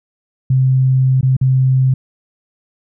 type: tone with dropouts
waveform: sine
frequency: 130.81 Hz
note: C3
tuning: in tune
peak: -9 dBFS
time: 0.5-1.94 s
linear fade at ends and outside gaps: 5 ms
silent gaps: 1.211-1.229 / 1.367-1.412 s
effects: none